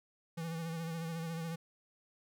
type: tone with vibrato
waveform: square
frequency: 164.81 Hz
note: E3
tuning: in tune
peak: -38 dBFS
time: 0.37-1.56 s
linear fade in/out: 10 ms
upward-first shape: sine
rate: 14 Hz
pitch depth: 40 cents each way
effects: none